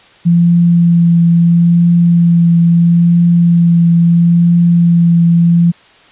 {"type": "tone with vibrato", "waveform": "sine", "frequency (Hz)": 170.6, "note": "F3", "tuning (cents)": -40, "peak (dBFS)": -5, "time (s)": [0.25, 5.72], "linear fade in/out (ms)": 20, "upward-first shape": "triangle", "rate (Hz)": 0.75, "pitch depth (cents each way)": 15, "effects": ["white hiss -43 dBFS RMS until 6.11 s", "resampled to 8000 Hz"]}